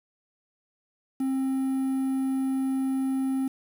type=tone with quantisation; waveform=triangle; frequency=265.8 Hz; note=C4; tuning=27 cents sharp; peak=-22 dBFS; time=1.2-3.48 s; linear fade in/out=5 ms; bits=8; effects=none